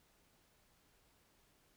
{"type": "silence", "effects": ["pink hiss -72 dBFS RMS until 1.76 s"]}